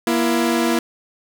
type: tone pair together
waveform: sawtooth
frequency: 237.7 / 335.6 Hz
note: A#3 / E4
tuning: +34 / +31 cents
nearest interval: tritone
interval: 597 cents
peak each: -15 dBFS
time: 0.07-0.79 s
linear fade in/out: 2 ms
effects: none